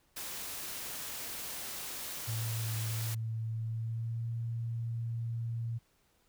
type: noise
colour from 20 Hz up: white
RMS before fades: -41 dBFS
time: 0.16-3.15 s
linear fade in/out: 10 ms
type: tone with pitch glide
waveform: sine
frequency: 112.3 to 115.72 Hz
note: A2 to A#2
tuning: +36 to -12 cents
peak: -33 dBFS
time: 2.27-5.79 s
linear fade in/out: 20 ms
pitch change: +52 cents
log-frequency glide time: 3.65-4.27 s
effects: pink hiss -71 dBFS RMS until 6.28 s